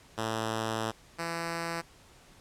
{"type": "tone pair in turn", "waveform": "5% pulse", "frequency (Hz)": [111.4, 167.59], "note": ["A2", "E3"], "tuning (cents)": [22, 29], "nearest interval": "perfect fifth", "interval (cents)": 707, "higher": "second", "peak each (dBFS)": [-19, -21], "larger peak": "first", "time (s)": [[0.17, 0.92], [1.18, 1.82]], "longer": "first", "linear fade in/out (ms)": 20, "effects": ["pink hiss -57 dBFS RMS until 2.4 s", "low-pass 10000 Hz 12 dB/octave"]}